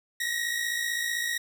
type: tone pair together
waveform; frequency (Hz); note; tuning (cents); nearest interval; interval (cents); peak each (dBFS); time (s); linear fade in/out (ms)
sawtooth; 1864.7 / 1920.4; A#6 / B6; 0 / -49; minor second; 51; -27; 0.2-1.38; 5
effects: none